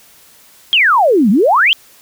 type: exponential two-way sweep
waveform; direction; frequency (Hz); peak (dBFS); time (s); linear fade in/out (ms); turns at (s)
sine; down then up; 3322 to 185 to 3317; -7; 0.73-1.73; 0; 1.3
effects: white hiss -45 dBFS RMS until 2.01 s